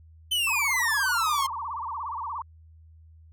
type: exponential sweep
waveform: 45% pulse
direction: down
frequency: 3091 to 1046.5 Hz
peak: -23 dBFS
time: 0.31-1.47 s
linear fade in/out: 10 ms
type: tone with vibrato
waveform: sine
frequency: 1027 Hz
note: C6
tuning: 33 cents flat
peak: -30 dBFS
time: 0.47-2.42 s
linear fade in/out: 2 ms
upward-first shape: sine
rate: 17 Hz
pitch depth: 240 cents each way
effects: added 80 Hz sine -49 dBFS peak until 3.32 s